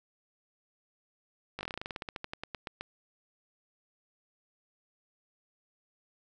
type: slowing click train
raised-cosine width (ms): 0.3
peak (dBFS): -21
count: 21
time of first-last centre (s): 1.59-2.81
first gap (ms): 19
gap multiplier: 1.11
effects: none